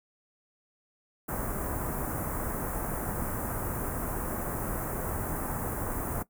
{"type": "band-stop noise", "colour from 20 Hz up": "pink", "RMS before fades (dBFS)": -33, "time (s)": [1.28, 6.23], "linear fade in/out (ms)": 10, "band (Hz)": [1500, 9700], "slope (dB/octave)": 24, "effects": ["noise-tail reverb RT60 0.1 s tail -18 dB re dry"]}